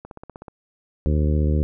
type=click train; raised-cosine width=1 ms; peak=-23 dBFS; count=8; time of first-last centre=0.05-0.482 s; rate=16.2 Hz
type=harmonic tone; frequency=75.4 Hz; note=D2; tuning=46 cents sharp; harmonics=1 / 2 / 3 / 4 / 5 / 6 / 7; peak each=-18 / -24 / -28 / -30 / -32 / -34 / -35 dBFS; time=1.06-1.63 s; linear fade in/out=0 ms
effects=none